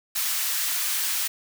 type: high-pass noise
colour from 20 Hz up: white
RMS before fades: -26 dBFS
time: 0.15-1.28 s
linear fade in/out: 10 ms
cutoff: 1300 Hz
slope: 12 dB/octave
effects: none